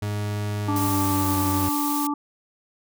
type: tone with pitch glide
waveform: 40% pulse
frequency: 103.83 to 93.04 Hz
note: G#2 to F#2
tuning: 0 to +10 cents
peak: -24 dBFS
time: 0.02-1.69 s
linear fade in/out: 5 ms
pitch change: -190 cents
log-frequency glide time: 0.64-1.35 s
type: harmonic tone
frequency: 291.3 Hz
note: D4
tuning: 14 cents flat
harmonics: 1 / 3 / 4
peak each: -24 / -29 / -30 dBFS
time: 0.68-2.14 s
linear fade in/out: 5 ms
type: noise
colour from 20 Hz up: blue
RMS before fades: -30 dBFS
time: 0.76-2.07 s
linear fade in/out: 2 ms
effects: none